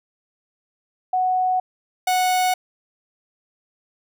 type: tone pair in turn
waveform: sine / 45% pulse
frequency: 740 / 736.3 Hz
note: F#5 / F#5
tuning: 0 / -9 cents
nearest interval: unison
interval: 9 cents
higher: first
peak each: -17 dBFS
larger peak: neither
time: 1.13-1.6 / 2.07-2.54 s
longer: neither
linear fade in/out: 5 ms
effects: none